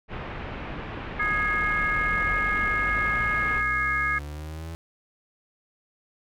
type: low-pass noise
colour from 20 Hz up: pink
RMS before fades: -35 dBFS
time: 0.08-3.63 s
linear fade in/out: 50 ms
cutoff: 2700 Hz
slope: 24 dB/octave
type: chord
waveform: sine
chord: Ab major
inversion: second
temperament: equal with one note detuned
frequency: 1244.5 / 1661.2 / 2147 Hz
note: Eb6 / Ab6 / C7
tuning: 0 / 0 / +44 cents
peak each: -28 / -26 / -27 dBFS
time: 1.19-4.19 s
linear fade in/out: 10 ms
type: exponential sweep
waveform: 35% pulse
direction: up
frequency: 34.18 to 83.1 Hz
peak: -32 dBFS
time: 1.22-4.75 s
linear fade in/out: 0 ms
effects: none